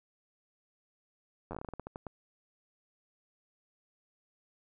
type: slowing click train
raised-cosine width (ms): 1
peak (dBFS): -26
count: 14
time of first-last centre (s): 1.51-2.067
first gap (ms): 10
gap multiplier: 1.22
effects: none